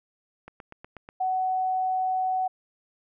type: click train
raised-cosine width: 0.5 ms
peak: -27 dBFS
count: 6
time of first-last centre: 0.48-1.089 s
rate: 8.21 Hz
type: tone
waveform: sine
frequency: 748 Hz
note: F#5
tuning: 19 cents sharp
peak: -23 dBFS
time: 1.2-2.48 s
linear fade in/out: 10 ms
effects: none

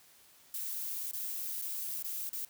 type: noise with dropouts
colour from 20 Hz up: violet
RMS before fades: -38 dBFS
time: 0.54-2.45 s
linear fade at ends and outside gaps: 2 ms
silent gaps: 1.113-1.133 / 1.616-1.62 / 2.026-2.044 / 2.293-2.33 s
effects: white hiss -61 dBFS RMS until 2.49 s

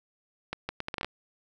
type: accelerating click train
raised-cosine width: 0.3 ms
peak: -16 dBFS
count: 9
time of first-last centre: 0.53-1.046 s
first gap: 160 ms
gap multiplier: 0.71
effects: none

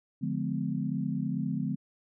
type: chord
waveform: sine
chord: D diminished seventh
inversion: none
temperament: just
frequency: 146.83 / 176.2 / 211.4 / 253.7 Hz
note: D3 / F3 / Ab3 / Cb4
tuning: 0 / +16 / +31 / +47 cents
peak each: -34 dBFS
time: 0.21-1.76 s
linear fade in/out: 20 ms
effects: none

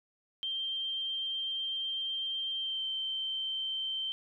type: tone with pitch glide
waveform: sine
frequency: 3156 to 3116 Hz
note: G7 to G7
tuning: +11 to -11 cents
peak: -32 dBFS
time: 0.43-4.12 s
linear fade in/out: 0 ms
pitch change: -22 cents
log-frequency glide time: 2.55-2.84 s
effects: 12-bit

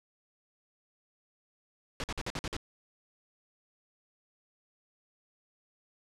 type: noise bursts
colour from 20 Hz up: pink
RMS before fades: -35 dBFS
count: 7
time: 2-2.566 s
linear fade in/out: 0 ms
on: 38 ms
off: 50 ms
effects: low-pass 6000 Hz 12 dB/octave

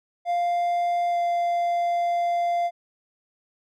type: tone with pitch glide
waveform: triangle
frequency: 698 to 693.6 Hz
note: F5 to F5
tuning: -1 to -12 cents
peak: -19 dBFS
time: 0.25-2.71 s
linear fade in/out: 50 ms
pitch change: -11 cents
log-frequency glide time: 1.1-1.17 s
effects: none

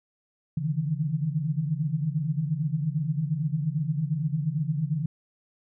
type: tone cluster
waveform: sine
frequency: 140.6 / 154.4 / 163.1 Hz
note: C#3 / D#3 / E3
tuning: +25 / -13 / -18 cents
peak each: -29 dBFS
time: 0.57-5.06 s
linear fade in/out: 5 ms
effects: none

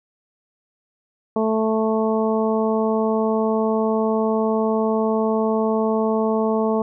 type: harmonic tone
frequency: 220 Hz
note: A3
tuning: in tune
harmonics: 1 / 2 / 3 / 4 / 5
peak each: -21 / -21 / -25 / -28 / -30 dBFS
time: 1.36-6.82 s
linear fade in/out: 2 ms
effects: none

